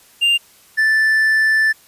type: tone pair in turn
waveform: triangle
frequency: 2794 / 1760.1 Hz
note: F7 / A6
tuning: 0 / 0 cents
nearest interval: minor sixth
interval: 800 cents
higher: first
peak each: -10 dBFS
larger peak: neither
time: 0.21-0.38 / 0.77-1.73 s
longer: second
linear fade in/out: 20 ms
effects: white hiss -49 dBFS RMS until 1.87 s + resampled to 32000 Hz